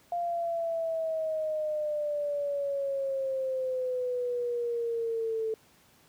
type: exponential sweep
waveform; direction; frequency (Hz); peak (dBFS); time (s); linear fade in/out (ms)
sine; down; 698.5 to 440; -28; 0.12-5.54; 2
effects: pink hiss -61 dBFS RMS until 6.08 s + high-pass 80 Hz 12 dB/octave